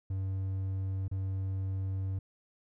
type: tone with dropouts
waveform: triangle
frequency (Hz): 95.7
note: G2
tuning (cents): -41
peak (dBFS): -29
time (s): 0.1-2.19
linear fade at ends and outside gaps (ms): 5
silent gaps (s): 1.081-1.113
effects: none